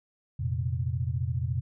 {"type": "chord", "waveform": "sine", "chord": "F suspended fourth", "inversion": "none", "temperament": "equal", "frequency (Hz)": [87.31, 116.54, 130.81], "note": ["F2", "Bb2", "C3"], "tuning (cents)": [0, 0, 0], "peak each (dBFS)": -31, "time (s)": [0.39, 1.61], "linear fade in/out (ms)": 10, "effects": []}